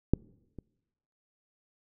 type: clicks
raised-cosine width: 3 ms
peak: -9 / -29 dBFS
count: 2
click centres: 0.136 / 0.587 s
effects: noise-tail reverb RT60 1.0 s tail -25 dB re dry